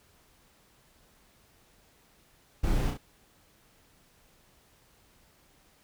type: noise with echo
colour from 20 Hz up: brown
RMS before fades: -28 dBFS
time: 2.63-2.91 s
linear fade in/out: 10 ms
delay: 33 ms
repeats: 2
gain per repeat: -4 dB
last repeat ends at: 2.976 s
effects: pink hiss -63 dBFS RMS until 5.83 s